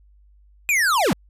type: linear sweep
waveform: square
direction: down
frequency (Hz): 2508 to 132.4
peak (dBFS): -17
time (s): 0.69-1.13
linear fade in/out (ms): 0
effects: added 50 Hz sine -50 dBFS peak until 1.29 s + resampled to 32000 Hz